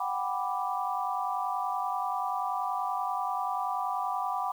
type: chord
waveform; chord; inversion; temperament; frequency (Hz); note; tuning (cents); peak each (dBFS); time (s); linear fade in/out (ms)
sine; G major seventh; third; equal with one note detuned; 740 / 790.4 / 987.8 / 1174.7; F#5 / G5 / B5 / D6; 0 / +14 / 0 / 0; -34; 0-4.52; 5
effects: 9-bit